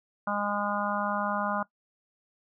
harmonic tone, 205 Hz, G#3, 22 cents flat, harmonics 1 / 3 / 4 / 5 / 6 / 7, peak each -34 / -34 / -34 / -34 / -34 / -34 dBFS, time 0.27-1.63 s, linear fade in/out 5 ms, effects noise-tail reverb RT60 0.1 s tail -19 dB re dry

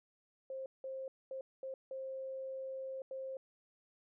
sine tone bursts at uneven times, 530 Hz, C5, 22 cents sharp, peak -40 dBFS, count 6, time 0.5-0.66 / 0.84-1.08 / 1.31-1.41 / 1.63-1.74 / 1.91-3.02 / 3.11-3.37 s, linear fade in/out 2 ms, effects none

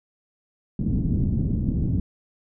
white low-pass noise, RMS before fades -23 dBFS, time 0.79-2 s, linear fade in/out 2 ms, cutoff 220 Hz, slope 24 dB/octave, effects none

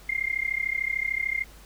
sine tone with amplitude modulation, 2113 Hz, C7, 16 cents sharp, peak -21 dBFS, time 0.09-1.44 s, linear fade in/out 5 ms, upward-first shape sine, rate 33.4 Hz, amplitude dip 95%, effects added 50 Hz sine -48 dBFS peak until 1.65 s + pink hiss -52 dBFS RMS until 1.65 s

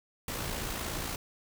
pink noise with amplitude modulation, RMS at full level -34 dBFS, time 0.28-1.16 s, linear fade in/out 2 ms, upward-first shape sine, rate 56.8 Hz, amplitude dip 40%, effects none

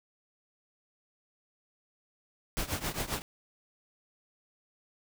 pink noise with tremolo, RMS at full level -31 dBFS, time 2.57-3.22 s, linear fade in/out 0 ms, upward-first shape triangle, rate 7.5 Hz, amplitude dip 90%, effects none

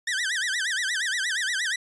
sawtooth tone with vibrato, 1732 Hz, A6, 28 cents flat, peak -21 dBFS, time 0.07-1.76 s, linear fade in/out 5 ms, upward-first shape sine, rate 8.5 Hz, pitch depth 230 cents each way, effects resampled to 22050 Hz

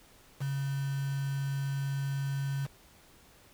sine tone with quantisation, 138.1 Hz, C#3, 6 cents flat, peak -30 dBFS, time 0.4-2.67 s, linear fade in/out 20 ms, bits 7, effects pink hiss -59 dBFS RMS until 3.53 s

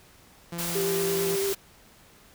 sawtooth tone, 170.8 Hz, F3, 38 cents flat, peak -29 dBFS, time 0.52-1.36 s, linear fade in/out 5 ms
white band-stop noise, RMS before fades -32 dBFS, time 0.58-1.55 s, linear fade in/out 10 ms, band 220 to 470 Hz, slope 48 dB/octave
sine tone with vibrato, 393.6 Hz, G4, 7 cents sharp, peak -25 dBFS, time 0.75-1.53 s, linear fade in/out 5 ms, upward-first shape square, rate 8.9 Hz, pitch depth 14 cents each way
effects pink hiss -55 dBFS RMS until 2.34 s

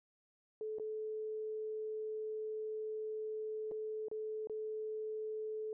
sine tone with dropouts, 433.2 Hz, A4, 27 cents flat, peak -38 dBFS, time 0.61-5.73 s, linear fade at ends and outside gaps 1 ms, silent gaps 0.785-0.797 / 3.713-3.718 / 4.084-4.114 / 4.472-4.497 s, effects none

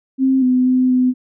sine tone with pitch steps, 264.5 / 253.2 / 255.3 / 253.1 Hz, C4 / B3 / C4 / B3, +19 / +43 / -42 / +43 cents, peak -11 dBFS, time 0.18-1.14 s, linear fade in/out 50 ms, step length 240 ms, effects none

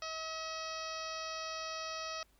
harmonic tone, 640 Hz, D#5, 49 cents sharp, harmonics 1 / 2 / 3 / 4 / 5 / 6 / 7 / 8 / 9, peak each -45 / -43 / -50 / -48 / -52 / -52 / -49 / -48 / -50 dBFS, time 0.02-2.23 s, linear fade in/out 2 ms, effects added 50 Hz sine -67 dBFS peak until 2.39 s + pink hiss -71 dBFS RMS until 2.39 s

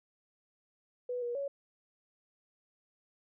sine tone with pitch steps, 493.6 / 479.6 / 559 Hz, B4 / A#4 / C#5, -1 / +49 / +14 cents, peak -33 dBFS, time 1.09-1.48 s, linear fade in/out 5 ms, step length 130 ms, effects none

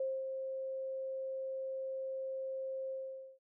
sine tone with ADSR envelope, 530 Hz, C5, 22 cents sharp, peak -32 dBFS, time 0-3.39 s, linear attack 4 ms, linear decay 230 ms, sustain -5 dB, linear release 480 ms, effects none

